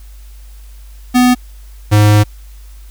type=tone pair in turn; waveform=square; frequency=248.9 / 104.87 Hz; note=B3 / G#2; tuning=+14 / +17 cents; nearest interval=octave + minor third; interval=1497 cents; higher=first; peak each=-7 / -6 dBFS; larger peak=second; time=1.14-1.35 / 1.91-2.24 s; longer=second; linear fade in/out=20 ms; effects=added 50 Hz sine -32 dBFS peak until 2.9 s + white hiss -48 dBFS RMS until 2.9 s